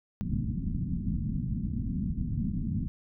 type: low-pass noise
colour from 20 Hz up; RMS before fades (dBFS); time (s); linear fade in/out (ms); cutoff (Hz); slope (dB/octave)
white; -31; 0.21-2.88; 0; 240; 48
effects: none